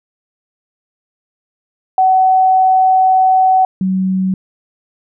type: tone pair in turn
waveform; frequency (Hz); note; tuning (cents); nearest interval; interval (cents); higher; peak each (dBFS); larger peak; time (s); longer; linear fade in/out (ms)
sine; 753 / 188.25; F#5 / F#3; +30 / +30; 2 octaves; 2400; first; -7 / -12; first; 1.98-3.65 / 3.81-4.34; first; 2
effects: none